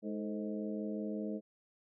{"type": "harmonic tone with a mistuned harmonic", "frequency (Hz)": 105.1, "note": "G#2", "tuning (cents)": 21, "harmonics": [2, 3, 4, 5, 6], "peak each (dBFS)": [-38, -42, -44, -46, -48], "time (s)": [0.02, 1.41], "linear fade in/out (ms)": 50, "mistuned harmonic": 4, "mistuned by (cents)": 75, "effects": []}